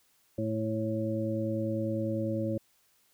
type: harmonic tone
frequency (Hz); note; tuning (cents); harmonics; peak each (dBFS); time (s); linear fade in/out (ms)
110; A2; 0; 1 / 2 / 3 / 5; -34 / -34 / -34 / -34; 0.38-2.58; 5
effects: white hiss -68 dBFS RMS until 3.13 s